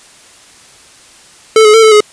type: tone with pitch steps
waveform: square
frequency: 440 / 425 / 448.1 / 437.2 / 421 Hz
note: A4 / G#4 / A4 / A4 / G#4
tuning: 0 / +40 / +32 / -11 / +24 cents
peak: -3 dBFS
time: 1.56-2.005 s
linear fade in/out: 2 ms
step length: 89 ms
effects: white hiss -40 dBFS RMS until 2.12 s + resampled to 22050 Hz